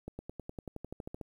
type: accelerating click train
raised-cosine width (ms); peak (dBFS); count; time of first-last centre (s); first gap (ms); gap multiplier
2; -27; 14; 0.08-1.212; 110; 0.96
effects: 10-bit